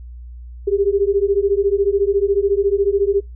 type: beating tone pair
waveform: sine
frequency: 392 / 406 Hz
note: G4 / G#4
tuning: 0 / -39 cents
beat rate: 14 Hz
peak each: -17 dBFS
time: 0.67-3.21 s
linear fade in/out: 10 ms
effects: noise-tail reverb RT60 0.2 s tail -26 dB re dry + added 60 Hz sine -32 dBFS peak until 3.35 s